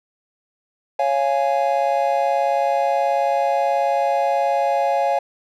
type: chord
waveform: triangle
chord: Db major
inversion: none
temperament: just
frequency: 554.4 / 693 / 831.5 Hz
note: Db5 / F5 / Ab5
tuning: 0 / -14 / +2 cents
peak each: -19 dBFS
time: 0.99-5.19 s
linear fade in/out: 5 ms
effects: none